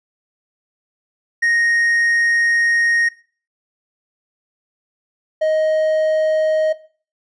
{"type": "tone pair in turn", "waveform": "triangle", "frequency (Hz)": [1864.7, 625.9], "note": ["A#6", "D#5"], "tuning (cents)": [0, 10], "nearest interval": "octave + perfect fifth", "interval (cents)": 1890, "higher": "first", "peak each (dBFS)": -12, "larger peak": "neither", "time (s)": [[1.42, 3.09], [5.41, 6.73]], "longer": "first", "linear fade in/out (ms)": 10, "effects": ["noise-tail reverb RT60 0.4 s tail -17 dB re dry", "resampled to 22050 Hz"]}